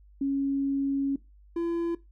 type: tone pair in turn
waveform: sine / triangle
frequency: 275.9 / 338.5 Hz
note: C#4 / E4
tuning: -8 / +46 cents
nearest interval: major third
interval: 354 cents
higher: second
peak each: -24 / -24 dBFS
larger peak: neither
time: 0.21-1.16 / 1.56-1.95 s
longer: first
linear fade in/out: 5 ms
effects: noise-tail reverb RT60 0.2 s tail -18 dB re dry + added 50 Hz sine -52 dBFS peak until 2.11 s